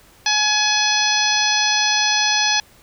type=harmonic tone; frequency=845 Hz; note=G#5; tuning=30 cents sharp; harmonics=1 / 2 / 3 / 4 / 5 / 6 / 7; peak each=-23 / -23 / -23 / -23 / -23 / -23 / -23 dBFS; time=0.26-2.6 s; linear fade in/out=2 ms; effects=pink hiss -50 dBFS RMS until 2.82 s